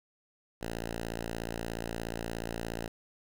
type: tone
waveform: 5% pulse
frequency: 56.9 Hz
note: A#1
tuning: 41 cents flat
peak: -24 dBFS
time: 0.61-2.88 s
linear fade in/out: 5 ms
effects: none